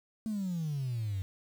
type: exponential sweep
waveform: triangle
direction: down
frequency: 224.9 to 92.5 Hz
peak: -28 dBFS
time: 0.26-1.22 s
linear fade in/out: 0 ms
effects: tanh soft clip ceiling -28 dBFS + 9-bit

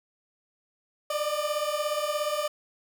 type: beating tone pair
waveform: 30% pulse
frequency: 589 / 606 Hz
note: D5 / D#5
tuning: +5 / -46 cents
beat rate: 17 Hz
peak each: -27 dBFS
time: 1.1-2.48 s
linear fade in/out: 5 ms
effects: none

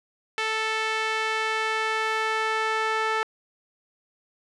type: tone with band-pass filter sweep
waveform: sawtooth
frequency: 440 Hz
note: A4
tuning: in tune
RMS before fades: -26 dBFS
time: 0.38-3.23 s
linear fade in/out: 0 ms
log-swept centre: 2300 to 1500 Hz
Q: 1.2
effects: resampled to 24000 Hz + 9-bit

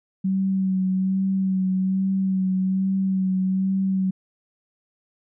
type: tone with vibrato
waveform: sine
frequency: 189.7 Hz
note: F#3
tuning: 43 cents sharp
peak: -19 dBFS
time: 0.24-4.11 s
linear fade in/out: 10 ms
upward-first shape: sine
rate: 1.2 Hz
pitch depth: 23 cents each way
effects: none

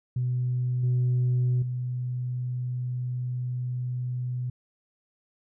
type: tone with level steps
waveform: sine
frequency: 124.7 Hz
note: B2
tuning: 17 cents sharp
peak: -23 / -19 / -27 dBFS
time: 0.16-4.5 s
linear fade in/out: 5 ms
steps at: 0.83 / 1.62 s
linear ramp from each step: 5 ms
effects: tanh soft clip ceiling -19 dBFS

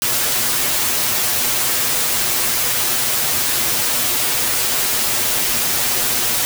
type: noise with comb filter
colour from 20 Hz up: white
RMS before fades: -18 dBFS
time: 0.02-6.45 s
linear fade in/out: 0 ms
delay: 8.2 ms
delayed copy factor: +0.8
effects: none

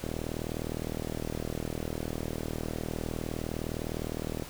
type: click train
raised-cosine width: 2 ms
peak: -20 dBFS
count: 175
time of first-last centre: 0.04-4.423 s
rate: 39.7 Hz
effects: pink hiss -45 dBFS RMS until 4.49 s

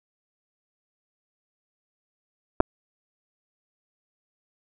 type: clicks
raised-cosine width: 1 ms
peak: -4 dBFS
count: 2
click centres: 2.603 / 2.606 s
effects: none

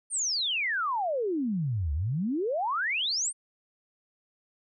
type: exponential two-way sweep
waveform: sine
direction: down then up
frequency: 9260 to 68.8 to 9260 Hz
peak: -26 dBFS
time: 0.1-3.33 s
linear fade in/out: 50 ms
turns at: 1.93 s
effects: none

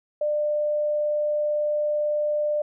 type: tone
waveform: sine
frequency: 597 Hz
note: D5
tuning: 28 cents sharp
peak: -21 dBFS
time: 0.21-2.62 s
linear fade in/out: 5 ms
effects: none

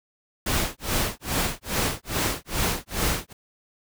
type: noise with tremolo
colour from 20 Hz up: pink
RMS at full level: -23 dBFS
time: 0.46-3.33 s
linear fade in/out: 5 ms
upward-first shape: sine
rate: 2.4 Hz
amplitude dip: 100%
effects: none

